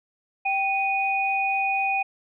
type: tone pair together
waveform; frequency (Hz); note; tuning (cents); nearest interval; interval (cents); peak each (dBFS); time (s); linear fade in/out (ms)
sine; 780 / 2476; G5 / D#7; -9 / -9; octave + minor sixth; 2000; -24; 0.45-2.03; 10
effects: none